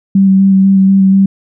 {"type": "tone with vibrato", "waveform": "sine", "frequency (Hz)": 193.2, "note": "G3", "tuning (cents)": -25, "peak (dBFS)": -4, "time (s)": [0.15, 1.26], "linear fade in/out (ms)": 5, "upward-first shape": "square", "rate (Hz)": 4.1, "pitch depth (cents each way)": 13, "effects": []}